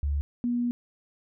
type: tone pair in turn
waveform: sine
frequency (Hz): 71.7 / 241.2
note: D2 / B3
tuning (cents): -41 / -41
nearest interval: octave + major sixth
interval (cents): 2100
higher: second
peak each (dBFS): -24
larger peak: neither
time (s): 0.03-0.21 / 0.44-0.71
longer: second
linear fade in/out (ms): 0
effects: none